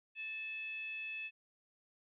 sine tone with frequency modulation, 2600 Hz, E7, 24 cents flat, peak -40 dBFS, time 0.15-1.31 s, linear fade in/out 50 ms, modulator 828 Hz, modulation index 0.34, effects none

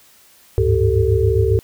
sine tone cluster, 73 / 98.6 / 105.9 / 388.3 / 443.6 Hz, D2 / G2 / G#2 / G4 / A4, -10 / +11 / +34 / -16 / +14 cents, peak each -19 dBFS, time 0.58-1.59 s, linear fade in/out 0 ms, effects white hiss -50 dBFS RMS until 1.63 s

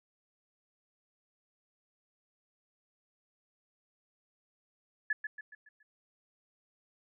sine tone with echo, 1714 Hz, A6, 46 cents flat, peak -27 dBFS, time 5.1-5.13 s, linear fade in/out 5 ms, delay 140 ms, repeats 5, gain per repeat -7 dB, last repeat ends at 5.83 s, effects none

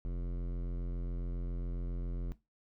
sine tone with hard clipping, 43.65 Hz, F1, in tune, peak -36 dBFS, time 0.05-2.32 s, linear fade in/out 0 ms, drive 16 dB, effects noise-tail reverb RT60 0.2 s tail -17 dB re dry

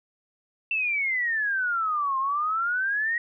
sine exponential two-way sweep, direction down then up, 2697 to 1051 to 1906 Hz, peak -23 dBFS, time 0.71-3.18 s, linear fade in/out 2 ms, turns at 2.18 s, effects none

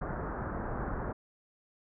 pink low-pass noise, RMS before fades -36 dBFS, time 0.01-1.13 s, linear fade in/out 10 ms, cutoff 1600 Hz, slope 48 dB/octave, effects none

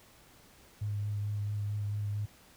sine tone with vibrato, 103.4 Hz, G#2, 7 cents flat, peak -31 dBFS, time 0.81-2.26 s, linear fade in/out 10 ms, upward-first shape triangle, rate 4.5 Hz, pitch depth 20 cents each way, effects pink hiss -59 dBFS RMS until 2.56 s

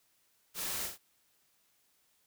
white noise with echo, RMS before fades -38 dBFS, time 0.54-0.9 s, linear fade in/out 50 ms, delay 41 ms, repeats 2, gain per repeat -5 dB, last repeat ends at 0.982 s, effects white hiss -72 dBFS RMS until 2.26 s

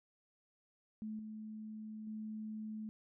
sine tone with level steps, 216.3 Hz, A3, 29 cents flat, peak -40 / -44 / -41 dBFS, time 1.02-2.89 s, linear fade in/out 0 ms, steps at 1.19 / 2.07 s, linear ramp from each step 2 ms, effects none

